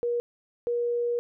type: tone pair in turn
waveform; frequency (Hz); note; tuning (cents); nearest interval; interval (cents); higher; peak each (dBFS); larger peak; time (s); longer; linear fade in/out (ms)
sine; 477.5 / 477.5; A#4 / A#4; +42 / +42; unison; 0; neither; -24; neither; 0.03-0.2 / 0.67-1.19; second; 0
effects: none